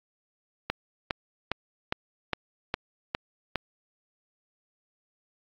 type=click train; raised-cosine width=0.3 ms; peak=-10 dBFS; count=8; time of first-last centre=0.7-3.557 s; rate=2.45 Hz; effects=low-pass 5000 Hz 12 dB/octave + AAC 48 kbps